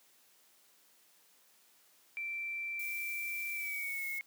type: tone with pitch glide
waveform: sine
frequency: 2344 to 2174 Hz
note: D7 to C#7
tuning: -4 to -34 cents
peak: -36 dBFS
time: 2.17-4.21 s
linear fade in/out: 0 ms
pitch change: -130 cents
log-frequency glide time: 3.53-4.06 s
type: noise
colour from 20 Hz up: violet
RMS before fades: -46 dBFS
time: 2.79-4.19 s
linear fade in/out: 5 ms
effects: white hiss -66 dBFS RMS until 4.26 s + high-pass 200 Hz 12 dB/octave